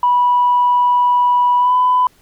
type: tone with pitch glide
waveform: sine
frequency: 980 to 1000.6 Hz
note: B5 to B5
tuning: -14 to +22 cents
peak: -9 dBFS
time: 0.03-2.07 s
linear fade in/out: 2 ms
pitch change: +36 cents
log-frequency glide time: 1.58-1.74 s
effects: tanh soft clip ceiling -5 dBFS + pink hiss -53 dBFS RMS until 2.21 s